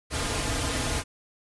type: noise with comb filter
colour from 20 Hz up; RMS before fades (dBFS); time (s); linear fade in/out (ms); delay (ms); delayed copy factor
pink; -28; 0.1-1.04; 50; 5.3; -0.8
effects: resampled to 24000 Hz